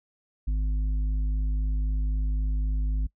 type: harmonic tone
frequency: 51.91 Hz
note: G#1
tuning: in tune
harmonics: 1 / 3 / 5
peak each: -23 / -41 / -44 dBFS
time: 0.47-3.07 s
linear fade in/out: 10 ms
effects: noise-tail reverb RT60 0.1 s tail -22 dB re dry